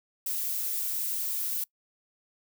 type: noise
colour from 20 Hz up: violet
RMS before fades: -31 dBFS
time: 0.26-1.64 s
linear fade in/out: 5 ms
effects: noise-tail reverb RT60 0.1 s tail -24 dB re dry